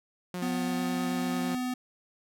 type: tone with vibrato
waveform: sawtooth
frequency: 178.7 Hz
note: F3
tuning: 40 cents sharp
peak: -29 dBFS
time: 0.34-1.55 s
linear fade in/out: 2 ms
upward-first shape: square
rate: 9.1 Hz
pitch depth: 11 cents each way
type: tone with pitch glide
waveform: square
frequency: 250 to 251.4 Hz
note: B3 to B3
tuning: +21 to +31 cents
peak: -30 dBFS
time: 0.42-1.74 s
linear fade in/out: 5 ms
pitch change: +10 cents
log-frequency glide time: 0.7-0.82 s
effects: none